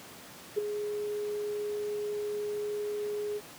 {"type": "tone with ADSR envelope", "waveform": "sine", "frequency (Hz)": 416.6, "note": "G#4", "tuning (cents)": 5, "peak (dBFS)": -22, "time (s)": [0.56, 3.41], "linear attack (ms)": 23, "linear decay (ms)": 9, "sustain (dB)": -9, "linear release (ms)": 45, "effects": ["pink hiss -48 dBFS RMS until 3.58 s", "high-pass 150 Hz 12 dB/octave"]}